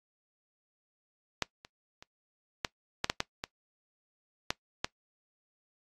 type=clicks; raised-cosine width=0.2 ms; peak=-10 / -29 / -30 / -11 / -9 / -9 / -10 / -16 / -10 / -11 dBFS; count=10; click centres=1.423 / 1.649 / 2.025 / 2.648 / 3.044 / 3.099 / 3.204 / 3.439 / 4.505 / 4.845 s; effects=noise-tail reverb RT60 0.1 s tail -21 dB re dry + AAC 32 kbps